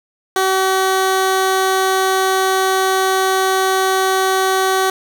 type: tone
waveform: 15% pulse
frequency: 380 Hz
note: F#4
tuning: 46 cents sharp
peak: -7 dBFS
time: 0.36-4.9 s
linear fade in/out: 2 ms
effects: none